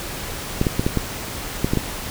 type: clicks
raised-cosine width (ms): 3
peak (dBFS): -5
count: 8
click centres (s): 0.614 / 0.668 / 0.795 / 0.865 / 0.973 / 1.645 / 1.735 / 1.773
effects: pink hiss -30 dBFS RMS until 2.1 s